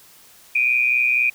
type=tone pair together; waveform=sine; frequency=2349 / 2473 Hz; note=D7 / D#7; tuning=0 / -11 cents; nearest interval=minor second; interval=89 cents; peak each=-20 / -17 dBFS; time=0.55-1.3 s; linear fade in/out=5 ms; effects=white hiss -49 dBFS RMS until 1.34 s